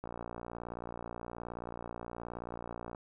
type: click train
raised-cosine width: 1 ms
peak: -27 dBFS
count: 172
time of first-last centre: 0.04-2.948 s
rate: 58.8 Hz
effects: none